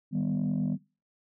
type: chord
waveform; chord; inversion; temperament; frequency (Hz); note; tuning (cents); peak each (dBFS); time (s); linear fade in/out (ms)
sine; Eb augmented; none; equal with one note detuned; 155.56 / 197.82 / 246.9; Eb3 / G3 / B3; 0 / +16 / 0; -29; 0.11-0.78; 50
effects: noise-tail reverb RT60 0.3 s tail -19 dB re dry + tanh soft clip ceiling -22 dBFS